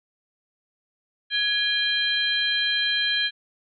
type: tone cluster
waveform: sine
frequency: 1672 / 2416 / 3187 / 4042 Hz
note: G#6 / D7 / G7 / B7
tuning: +11 / +48 / +28 / +39 cents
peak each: -26 / -32 / -24 / -27 dBFS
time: 1.3-3.31 s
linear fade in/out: 50 ms
effects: none